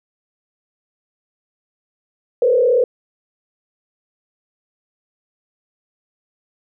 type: tone with frequency modulation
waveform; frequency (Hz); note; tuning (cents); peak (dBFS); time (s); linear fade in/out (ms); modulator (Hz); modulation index
sine; 493.9; B4; 0; -11; 2.42-2.84; 2; 37.1; 1
effects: none